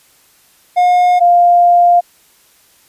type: tone pair in turn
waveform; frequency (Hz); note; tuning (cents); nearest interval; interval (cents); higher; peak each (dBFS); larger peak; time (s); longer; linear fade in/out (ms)
triangle / sine; 717 / 700.6; F5 / F5; +45 / +5; unison; 40; first; -5; neither; 0.76-1.2 / 1.2-2.01; second; 20
effects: white hiss -50 dBFS RMS until 2.88 s + resampled to 32000 Hz